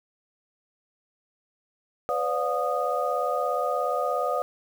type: tone cluster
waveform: sine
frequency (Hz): 503 / 580 / 715 / 1236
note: B4 / D5 / F5 / D#6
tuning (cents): +32 / -22 / +41 / -12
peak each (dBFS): -29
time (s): 2.09-4.42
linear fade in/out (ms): 0
effects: 8-bit